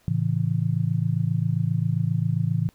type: chord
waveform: sine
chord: A major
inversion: none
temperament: just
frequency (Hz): 110 / 137.5 / 165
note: A2 / C#3 / E3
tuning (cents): 0 / -14 / +2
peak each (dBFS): -25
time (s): 0.08-2.69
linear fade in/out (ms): 0
effects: pink hiss -61 dBFS RMS until 2.74 s